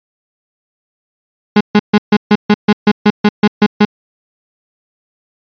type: tone bursts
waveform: 35% pulse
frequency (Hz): 208.7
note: G#3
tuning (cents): +9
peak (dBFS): -3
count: 13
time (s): 1.56-3.851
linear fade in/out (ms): 5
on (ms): 47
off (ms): 140
effects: resampled to 11025 Hz